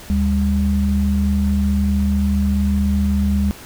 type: tone pair together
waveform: sine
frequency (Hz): 74.9 / 200.4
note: D2 / G3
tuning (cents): +35 / +38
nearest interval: octave + perfect fourth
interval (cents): 1703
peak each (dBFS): -17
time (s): 0.1-3.51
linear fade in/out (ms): 0
effects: pink hiss -38 dBFS RMS until 3.65 s